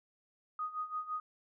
sine tone with tremolo, 1244.5 Hz, D#6, in tune, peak -33 dBFS, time 0.59-1.2 s, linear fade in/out 2 ms, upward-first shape sine, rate 5.9 Hz, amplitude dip 80%, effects none

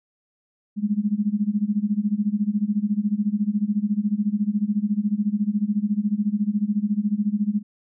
sine tone with tremolo, 207.7 Hz, G#3, in tune, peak -16 dBFS, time 0.76-7.63 s, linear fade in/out 50 ms, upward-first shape sine, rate 14 Hz, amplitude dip 90%, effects none

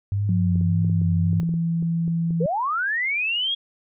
sine tone with vibrato, 98 Hz, G2, in tune, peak -20 dBFS, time 0.12-1.4 s, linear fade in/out 0 ms, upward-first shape sine, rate 1.7 Hz, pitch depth 83 cents each way
sine tone with pitch glide, 177.9 to 166.95 Hz, F3 to E3, +32 to +22 cents, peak -20 dBFS, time 0.29-2.46 s, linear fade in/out 2 ms, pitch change -110 cents, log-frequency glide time 0.46-0.73 s
clicks, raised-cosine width 3 ms, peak -24 dBFS, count 12, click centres 0.557 / 0.612 / 0.847 / 0.897 / 1.016 / 1.331 / 1.432 / 1.492 / 1.54 / 1.826 / 2.079 / 2.307 s
sine linear sweep, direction up, 428.8 to 3334 Hz, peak -21 dBFS, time 2.4-3.55 s, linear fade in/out 10 ms
effects none

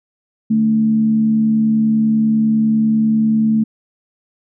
sine tone with frequency modulation, 220 Hz, A3, in tune, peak -11 dBFS, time 0.5-3.64 s, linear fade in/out 10 ms, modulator 70.2 Hz, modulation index 0.3, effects none

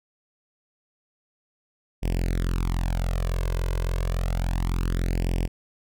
sawtooth tone with flanger, 43.56 Hz, F1, 4 cents flat, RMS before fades -25 dBFS, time 2.02-5.48 s, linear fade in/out 20 ms, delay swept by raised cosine 0.37 to 1.97 ms, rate 0.3 Hz, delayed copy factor +1, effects none

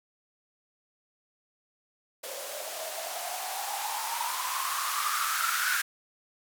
violet noise with band-pass filter sweep, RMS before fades -32 dBFS, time 2.23-5.82 s, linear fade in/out 10 ms, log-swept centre 530 to 1500 Hz, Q 9.3, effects none

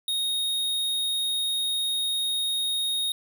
square tone, 3729 Hz, A#7, in tune, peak -25 dBFS, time 0.08-3.12 s, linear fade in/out 2 ms, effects none

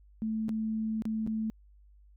sine tone with dropouts, 219.6 Hz, A3, 3 cents flat, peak -29 dBFS, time 0.22-1.5 s, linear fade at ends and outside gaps 0 ms, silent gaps 0.484-0.492 / 1.021-1.054 / 1.265-1.274 s, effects added 50 Hz sine -55 dBFS peak until 2.16 s

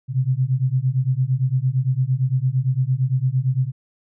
sine beating tone pair, 125.6 / 134.4 Hz, B2 / C3, +30 / +47 cents, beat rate 8.8 Hz, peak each -20 dBFS, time 0.08-3.72 s, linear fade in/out 50 ms, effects none

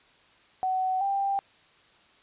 sine tone pair in turn, 750 / 790.5 Hz, F#5 / G5, +23 / +14 cents, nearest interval minor second, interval 91 cents, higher second, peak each -24 dBFS, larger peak neither, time 0.63-1.01 / 1.01-1.39 s, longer neither, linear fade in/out 0 ms, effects white hiss -59 dBFS RMS until 2.22 s + resampled to 8000 Hz

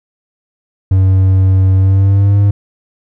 triangle tone with pitch glide, 94.8 to 101.02 Hz, F#2 to G#2, +43 to -47 cents, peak -4 dBFS, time 0.91-2.51 s, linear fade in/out 5 ms, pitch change +110 cents, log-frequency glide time 1.75-2.38 s, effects none

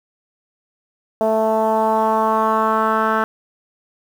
10% pulse tone with low-pass filter sweep, 220 Hz, A3, in tune, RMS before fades -17 dBFS, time 1.21-3.24 s, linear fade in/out 0 ms, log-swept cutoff 680 to 1500 Hz, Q 3, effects 7-bit

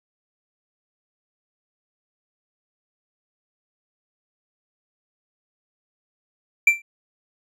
triangle tone with exponential decay, 2349 Hz, D7, in tune, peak -6 dBFS, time 6.67-6.82 s, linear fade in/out 5 ms, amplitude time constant 32 ms, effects resampled to 32000 Hz

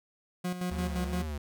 40% pulse tone with tremolo, 180 Hz, F#3, 47 cents flat, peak -29 dBFS, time 0.44-1.23 s, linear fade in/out 10 ms, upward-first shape square, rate 5.8 Hz, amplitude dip 60%
square tone with vibrato, 73.42 Hz, D2, in tune, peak -34 dBFS, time 0.71-1.38 s, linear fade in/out 5 ms, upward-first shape triangle, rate 2.4 Hz, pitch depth 140 cents each way
effects none

